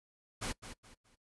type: noise with echo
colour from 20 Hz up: pink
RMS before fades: -37 dBFS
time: 0.41-0.53 s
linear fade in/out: 20 ms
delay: 210 ms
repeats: 3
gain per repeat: -10 dB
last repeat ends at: 1.16 s
effects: noise-tail reverb RT60 0.1 s tail -21 dB re dry + resampled to 24000 Hz